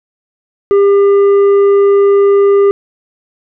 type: tone with tanh clipping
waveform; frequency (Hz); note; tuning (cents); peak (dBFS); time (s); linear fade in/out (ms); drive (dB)
sine; 400; G4; +35; -6; 0.71-2.71; 0; 6
effects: none

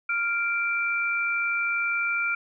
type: tone pair together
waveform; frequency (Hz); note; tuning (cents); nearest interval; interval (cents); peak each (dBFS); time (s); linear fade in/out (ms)
sine; 1396.7 / 2349; F6 / D7; 0 / 0; major sixth; 900; -26; 0.09-2.35; 5
effects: none

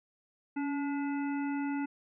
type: harmonic tone with a mistuned harmonic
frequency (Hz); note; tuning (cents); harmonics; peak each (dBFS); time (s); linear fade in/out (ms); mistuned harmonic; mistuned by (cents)
288; D4; -34; 1 / 3 / 5 / 7 / 9; -31 / -41 / -45 / -48 / -50; 0.56-1.86; 10; 1; -44
effects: none

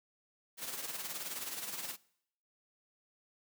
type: noise with tremolo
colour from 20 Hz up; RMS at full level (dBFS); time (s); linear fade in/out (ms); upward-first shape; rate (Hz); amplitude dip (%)
white; -39; 0.57-1.97; 50; sine; 19; 55
effects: noise-tail reverb RT60 0.7 s tail -22 dB re dry + high-pass 150 Hz 12 dB/octave

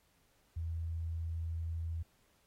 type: tone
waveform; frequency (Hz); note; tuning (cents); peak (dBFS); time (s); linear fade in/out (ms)
sine; 82.41; E2; 0; -35; 0.56-2.03; 10
effects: pink hiss -72 dBFS RMS until 2.46 s + AAC 48 kbps

